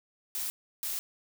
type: noise bursts at uneven times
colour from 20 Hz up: blue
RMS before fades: -34 dBFS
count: 2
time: 0.35-0.5 / 0.83-0.99 s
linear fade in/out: 0 ms
effects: none